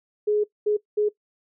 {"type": "tone bursts at uneven times", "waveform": "sine", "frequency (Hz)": 419.6, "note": "G#4", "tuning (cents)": 18, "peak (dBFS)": -18, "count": 3, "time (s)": [[0.27, 0.44], [0.66, 0.77], [0.97, 1.09]], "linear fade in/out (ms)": 10, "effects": ["noise-tail reverb RT60 0.1 s tail -19 dB re dry"]}